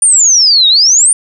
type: exponential two-way sweep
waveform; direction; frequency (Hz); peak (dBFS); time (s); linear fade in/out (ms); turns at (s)
sine; down then up; 9397 to 3694 to 9397; -4; 0.02-1.13; 2; 0.68
effects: none